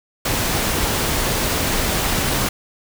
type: noise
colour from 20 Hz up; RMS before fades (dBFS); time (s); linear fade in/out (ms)
pink; -20; 0.25-2.49; 5
effects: none